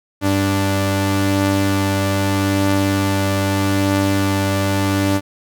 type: tone pair together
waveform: sawtooth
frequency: 98 / 293.2 Hz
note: G2 / D4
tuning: 0 / -3 cents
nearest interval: octave + perfect fifth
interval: 1897 cents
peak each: -14 dBFS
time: 0.21-5.21 s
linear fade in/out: 50 ms
effects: none